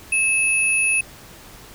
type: tone pair together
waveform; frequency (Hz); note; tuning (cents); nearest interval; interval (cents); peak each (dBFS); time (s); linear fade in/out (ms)
sine; 2600 / 10400; E7 / E9; -24 / -24; 2 octaves; 2400; -17 / -22; 0.12-1.01; 5
effects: pink hiss -43 dBFS RMS until 1.74 s